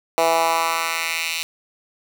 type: tone with high-pass filter sweep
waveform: 10% pulse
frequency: 164.81 Hz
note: E3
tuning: in tune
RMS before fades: -21 dBFS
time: 0.18-1.43 s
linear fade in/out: 0 ms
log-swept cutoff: 580 to 3100 Hz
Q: 1.8
effects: 7-bit